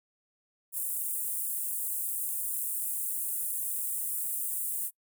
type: high-pass noise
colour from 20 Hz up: pink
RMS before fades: -33 dBFS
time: 0.72-4.91 s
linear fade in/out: 50 ms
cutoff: 8600 Hz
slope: 48 dB/octave
effects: noise-tail reverb RT60 0.1 s tail -25 dB re dry